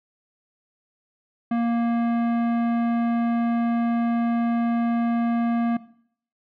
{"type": "tone with tanh clipping", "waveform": "sine", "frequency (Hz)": 234, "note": "A#3", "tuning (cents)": 7, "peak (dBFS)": -22, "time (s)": [1.51, 5.77], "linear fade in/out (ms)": 5, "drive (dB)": 15, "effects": ["noise-tail reverb RT60 0.6 s tail -17 dB re dry"]}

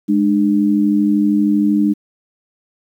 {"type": "tone pair together", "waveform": "sine", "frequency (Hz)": [207.7, 300.5], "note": ["G#3", "D4"], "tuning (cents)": [0, 40], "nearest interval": "tritone", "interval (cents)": 640, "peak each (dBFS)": -14, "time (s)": [0.08, 1.94], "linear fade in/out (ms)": 20, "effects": ["8-bit"]}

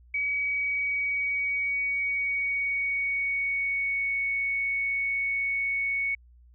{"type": "tone with pitch glide", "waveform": "sine", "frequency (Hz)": [2269, 2221], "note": ["C#7", "C#7"], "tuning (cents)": [40, 3], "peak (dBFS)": -25, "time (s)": [0.14, 6.15], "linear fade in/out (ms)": 5, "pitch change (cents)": -37, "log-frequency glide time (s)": [0.3, 4.18], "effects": ["added 60 Hz sine -52 dBFS peak until 6.54 s"]}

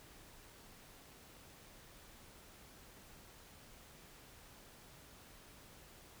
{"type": "silence", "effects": ["pink hiss -59 dBFS RMS until 6.2 s"]}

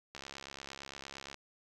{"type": "click train", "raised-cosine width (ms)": 0.2, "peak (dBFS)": -27, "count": 83, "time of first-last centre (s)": [0.15, 1.344], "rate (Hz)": 68.7, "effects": []}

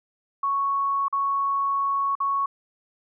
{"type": "tone with dropouts", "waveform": "sine", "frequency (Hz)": 1108.7, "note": "C#6", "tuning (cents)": 0, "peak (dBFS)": -21, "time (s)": [0.43, 2.46], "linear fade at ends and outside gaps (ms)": 5, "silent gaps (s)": [[1.083, 1.126], [2.153, 2.202]], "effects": []}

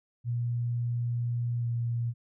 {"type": "tone with pitch glide", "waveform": "sine", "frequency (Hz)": [119.6, 118.09], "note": ["A#2", "A#2"], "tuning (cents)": [45, 23], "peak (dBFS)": -27, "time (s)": [0.24, 2.14], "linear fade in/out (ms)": 50, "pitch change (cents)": -22, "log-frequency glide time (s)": [1.6, 1.65], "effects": []}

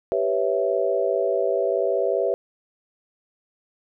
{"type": "chord", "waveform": "sine", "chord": "C# half-diminished seventh", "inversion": "second", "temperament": "equal", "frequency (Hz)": [392, 493.9, 554.4, 659.3], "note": ["G4", "B4", "C#5", "E5"], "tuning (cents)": [0, 0, 0, 0], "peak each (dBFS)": -25, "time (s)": [0.12, 2.34], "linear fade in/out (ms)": 0, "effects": []}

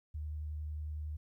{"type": "tone with vibrato", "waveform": "sine", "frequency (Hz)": 76, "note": "D#2", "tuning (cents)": -40, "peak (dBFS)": -37, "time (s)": [0.14, 1.17], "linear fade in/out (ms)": 10, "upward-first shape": "sine", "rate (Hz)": 11, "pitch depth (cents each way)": 12, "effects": ["13-bit"]}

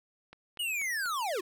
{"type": "click train", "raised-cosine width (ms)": 0.3, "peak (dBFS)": -32, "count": 4, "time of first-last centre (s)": [0.33, 1.058], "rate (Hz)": 4.12}
{"type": "linear sweep", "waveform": "square", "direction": "down", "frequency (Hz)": [2960, 329.6], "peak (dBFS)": -31, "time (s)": [0.59, 1.41], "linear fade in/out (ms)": 10}
{"effects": []}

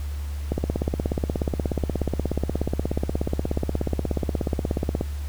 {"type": "click train", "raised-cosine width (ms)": 2, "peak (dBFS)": -10, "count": 76, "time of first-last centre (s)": [0.52, 5.011], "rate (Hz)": 16.7, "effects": ["added 72 Hz sine -27 dBFS peak until 5.28 s", "pink hiss -46 dBFS RMS until 5.28 s"]}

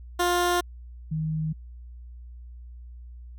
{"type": "tone pair in turn", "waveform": ["15% pulse", "sine"], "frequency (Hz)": [352.7, 157.11], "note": ["F4", "D#3"], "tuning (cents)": [17, 17], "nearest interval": "octave + major second", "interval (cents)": 1400, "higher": "first", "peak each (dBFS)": [-15, -25], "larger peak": "first", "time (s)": [[0.19, 0.61], [1.11, 1.53]], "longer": "neither", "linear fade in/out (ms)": 10, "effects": ["added 60 Hz sine -40 dBFS peak until 3.38 s"]}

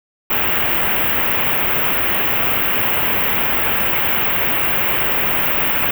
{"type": "band-stop noise", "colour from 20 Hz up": "white", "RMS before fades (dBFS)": -17, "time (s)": [0.3, 5.91], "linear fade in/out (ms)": 5, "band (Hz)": [3000, 15000], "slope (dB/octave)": 48, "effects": []}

